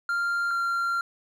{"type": "tone pair in turn", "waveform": "triangle", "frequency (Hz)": [1393, 1381], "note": ["F6", "F6"], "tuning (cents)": [-5, -20], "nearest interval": "unison", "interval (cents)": 15, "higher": "first", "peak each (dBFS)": [-22, -22], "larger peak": "neither", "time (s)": [[0.09, 0.51], [0.51, 1.01]], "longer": "second", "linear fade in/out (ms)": 2, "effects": []}